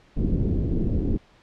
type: low-pass noise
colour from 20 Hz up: pink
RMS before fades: -23 dBFS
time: 0.16-1.18 s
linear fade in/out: 20 ms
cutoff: 360 Hz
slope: 24 dB/octave
effects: pink hiss -56 dBFS RMS until 1.42 s + low-pass 4000 Hz 12 dB/octave